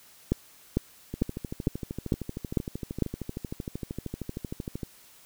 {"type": "two click trains", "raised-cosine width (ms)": 3, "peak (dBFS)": [-10, -20], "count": [7, 49], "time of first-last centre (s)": [[0.32, 3.023], [1.14, 4.832]], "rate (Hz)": [2.22, 13], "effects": ["white hiss -55 dBFS RMS until 5.25 s"]}